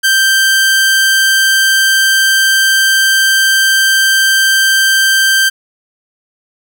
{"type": "tone", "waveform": "sawtooth", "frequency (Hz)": 1568, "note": "G6", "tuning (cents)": 0, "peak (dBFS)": -4, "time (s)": [0.03, 5.5], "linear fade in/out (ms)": 20, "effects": []}